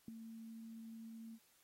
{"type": "tone with ADSR envelope", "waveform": "sine", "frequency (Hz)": 225.4, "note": "A3", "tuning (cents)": 42, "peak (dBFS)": -40, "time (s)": [0.08, 1.39], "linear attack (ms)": 3, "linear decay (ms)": 8, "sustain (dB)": -9, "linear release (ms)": 50, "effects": ["white hiss -72 dBFS RMS until 1.63 s", "AAC 48 kbps"]}